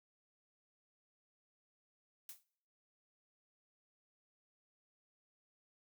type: noise with exponential decay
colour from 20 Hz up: blue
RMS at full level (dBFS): -45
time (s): 2.29-2.44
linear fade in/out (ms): 2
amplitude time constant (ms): 32
effects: noise-tail reverb RT60 0.7 s tail -24 dB re dry